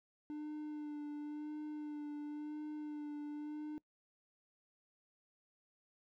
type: tone with vibrato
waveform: triangle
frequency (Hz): 298.6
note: D4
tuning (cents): +29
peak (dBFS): -39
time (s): 0.3-3.78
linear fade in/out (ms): 0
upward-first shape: sine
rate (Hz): 0.95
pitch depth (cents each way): 23
effects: noise-tail reverb RT60 0.1 s tail -23 dB re dry